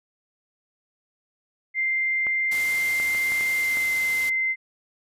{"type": "tone with pitch glide", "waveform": "sine", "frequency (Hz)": [2093, 2074], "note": ["C7", "C7"], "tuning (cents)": [0, -16], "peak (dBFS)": -21, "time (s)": [1.74, 4.56], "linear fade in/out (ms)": 50, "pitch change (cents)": -16, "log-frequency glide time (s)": [3.56, 3.93]}
{"type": "clicks", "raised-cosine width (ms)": 0.5, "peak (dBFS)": -21, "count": 6, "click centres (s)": [2.268, 3, 3.148, 3.32, 3.41, 3.771]}
{"type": "noise", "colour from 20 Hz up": "white", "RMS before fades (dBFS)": -35, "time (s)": [2.51, 4.3], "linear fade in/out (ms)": 10}
{"effects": ["resampled to 32000 Hz"]}